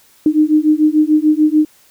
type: beating tone pair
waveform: sine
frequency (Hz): 303 / 309.8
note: D#4 / D#4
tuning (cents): -46 / -7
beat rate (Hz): 6.8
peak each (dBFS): -12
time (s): 0.26-1.65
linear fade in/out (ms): 2
effects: white hiss -50 dBFS RMS until 1.9 s